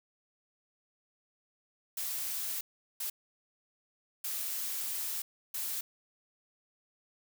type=noise bursts at uneven times; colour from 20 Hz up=blue; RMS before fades=-36 dBFS; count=4; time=1.97-2.61 / 3-3.1 / 4.24-5.22 / 5.54-5.81 s; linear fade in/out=5 ms; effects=none